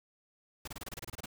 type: noise bursts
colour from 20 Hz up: pink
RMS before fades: -42 dBFS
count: 12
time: 0.65-1.259 s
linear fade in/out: 5 ms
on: 26 ms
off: 27 ms
effects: none